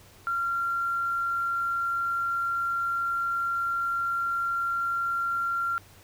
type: tone with quantisation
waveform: sine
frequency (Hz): 1378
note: F6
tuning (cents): -24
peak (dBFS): -25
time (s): 0.27-5.78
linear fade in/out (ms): 0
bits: 9
effects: added 96 Hz sine -56 dBFS peak until 6.03 s + pink hiss -54 dBFS RMS until 6.03 s